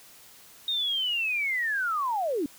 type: linear sweep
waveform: sine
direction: down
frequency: 3729 to 261.6 Hz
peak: -25 dBFS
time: 0.68-2.46 s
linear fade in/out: 2 ms
effects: white hiss -52 dBFS RMS until 2.58 s